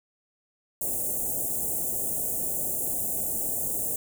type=band-stop noise; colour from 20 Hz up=white; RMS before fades=-29 dBFS; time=0.81-3.96 s; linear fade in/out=2 ms; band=740 to 7300 Hz; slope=48 dB/octave; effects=none